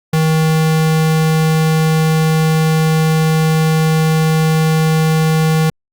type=tone; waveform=square; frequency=158.5 Hz; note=D#3; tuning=32 cents sharp; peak=-11 dBFS; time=0.13-5.7 s; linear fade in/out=5 ms; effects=Opus 48 kbps